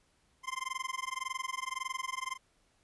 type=tone with amplitude modulation; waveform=25% pulse; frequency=1044 Hz; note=C6; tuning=4 cents flat; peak=-28 dBFS; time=0.43-2.38 s; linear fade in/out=50 ms; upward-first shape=sine; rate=21.8 Hz; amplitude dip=100%; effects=pink hiss -71 dBFS RMS until 2.83 s + resampled to 24000 Hz